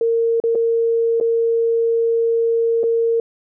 sine tone with dropouts, 460 Hz, A#4, 23 cents flat, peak -14 dBFS, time 0.01-3.2 s, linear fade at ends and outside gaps 2 ms, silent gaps 0.401-0.438 / 0.55-0.554 / 1.201-1.21 / 2.833-2.838 s, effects none

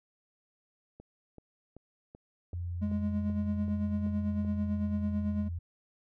click train, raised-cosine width 2 ms, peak -35 dBFS, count 10, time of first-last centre 1-4.448 s, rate 2.61 Hz
sine tone with pitch glide, 87.2 to 85.26 Hz, F2 to F2, -2 to -41 cents, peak -33 dBFS, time 2.53-5.59 s, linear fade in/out 10 ms, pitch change -39 cents, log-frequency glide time 4.16-5.27 s
triangle tone with tremolo, 207.7 Hz, G#3, in tune, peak -26 dBFS, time 2.81-5.49 s, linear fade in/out 20 ms, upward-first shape sine, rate 9 Hz, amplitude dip 50%
effects none

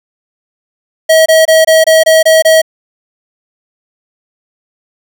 square tone bursts, 640 Hz, D#5, 49 cents sharp, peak -4 dBFS, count 8, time 1.09-2.618 s, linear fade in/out 10 ms, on 170 ms, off 24 ms, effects none

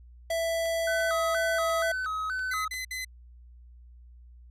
square tone, 662 Hz, E5, 7 cents sharp, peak -27 dBFS, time 0.3-1.92 s, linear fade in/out 5 ms
click train, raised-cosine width 0.2 ms, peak -32 dBFS, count 8, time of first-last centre 0.31-2.741 s, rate 2.88 Hz
triangle tone with vibrato, 1388 Hz, F6, 11 cents flat, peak -27 dBFS, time 0.87-2.68 s, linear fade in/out 5 ms, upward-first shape square, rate 2.1 Hz, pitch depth 150 cents each way
sawtooth tone bursts, 2026 Hz, B6, 44 cents sharp, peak -29 dBFS, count 3, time 2.51-3.048 s, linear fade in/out 5 ms, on 140 ms, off 59 ms
effects added 60 Hz sine -48 dBFS peak until 4.5 s + resampled to 32000 Hz

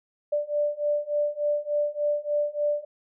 sine beating tone pair, 587.3 / 590.7 Hz, D5 / D5, 0 / +10 cents, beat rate 3.4 Hz, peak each -27 / -26 dBFS, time 0.32-2.85 s, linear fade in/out 10 ms, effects none

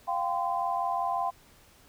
sine chord, F suspended second, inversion none, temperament equal with one note detuned, 698.5 / 784 / 1027.9 Hz, F5 / G5 / C6, 0 / 0 / -31 cents, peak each -31 dBFS, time 0.07-1.31 s, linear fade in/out 20 ms, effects pink hiss -58 dBFS RMS until 1.88 s

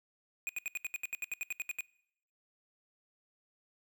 square tone bursts, 2471 Hz, D#7, 13 cents flat, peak -34 dBFS, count 15, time 0.47-1.807 s, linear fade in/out 0 ms, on 21 ms, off 73 ms, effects noise-tail reverb RT60 0.7 s tail -23 dB re dry

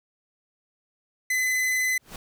45% pulse tone, 2022 Hz, B6, 40 cents sharp, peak -22 dBFS, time 1.3-1.98 s, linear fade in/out 5 ms
pink noise with exponential growth, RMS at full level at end -35 dBFS, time 1.97-2.16 s, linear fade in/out 2 ms, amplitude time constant 40 ms
effects none

